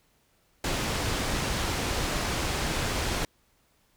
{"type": "low-pass noise", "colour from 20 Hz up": "pink", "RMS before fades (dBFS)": -29, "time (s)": [0.64, 3.25], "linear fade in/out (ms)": 2, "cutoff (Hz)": 7800, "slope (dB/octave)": 12, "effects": ["pink hiss -67 dBFS RMS until 3.96 s"]}